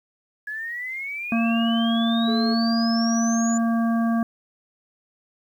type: exponential sweep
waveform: sine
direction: up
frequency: 1684 to 7050 Hz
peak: -28 dBFS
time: 0.47-3.58 s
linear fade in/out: 5 ms
type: harmonic tone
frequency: 229.5 Hz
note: A#3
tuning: 27 cents flat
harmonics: 1 / 3 / 5 / 7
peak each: -19 / -29 / -33 / -36 dBFS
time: 1.32-4.23 s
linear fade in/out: 2 ms
type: tone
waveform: triangle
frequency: 433.1 Hz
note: A4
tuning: 27 cents flat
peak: -28 dBFS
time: 2.27-2.55 s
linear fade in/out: 20 ms
effects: 9-bit